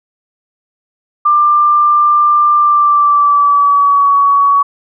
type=tone with pitch glide; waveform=sine; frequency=1189 to 1126.8 Hz; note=D6 to C#6; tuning=+21 to +28 cents; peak=-6 dBFS; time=1.25-4.63 s; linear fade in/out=10 ms; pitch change=-93 cents; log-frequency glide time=2.55-4.11 s; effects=none